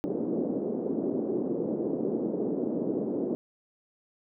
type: band-pass noise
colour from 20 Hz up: pink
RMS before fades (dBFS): -30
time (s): 0.04-3.35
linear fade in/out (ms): 0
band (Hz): 230 to 450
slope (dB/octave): 24
effects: none